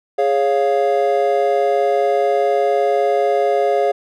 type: chord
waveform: triangle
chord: Db major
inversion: second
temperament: equal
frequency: 415.3 / 554.4 / 698.5 Hz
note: Ab4 / Db5 / F5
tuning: 0 / 0 / 0 cents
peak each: -16 dBFS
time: 0.18-3.92 s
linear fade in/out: 10 ms
effects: none